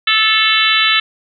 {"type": "harmonic tone with a mistuned harmonic", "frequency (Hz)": 437.1, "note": "A4", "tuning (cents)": -11, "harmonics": [3, 4, 5, 6, 7, 8, 9], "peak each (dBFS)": [-18, -18, -18, -18, -18, -18, -18], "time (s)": [0.07, 1], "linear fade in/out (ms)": 5, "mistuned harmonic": 6, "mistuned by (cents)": 35, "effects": []}